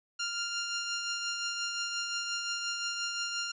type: tone with tremolo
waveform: 10% pulse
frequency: 1396.9 Hz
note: F6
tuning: in tune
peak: -22 dBFS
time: 0.19-3.52 s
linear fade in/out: 10 ms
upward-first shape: triangle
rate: 5.7 Hz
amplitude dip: 40%
effects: resampled to 16000 Hz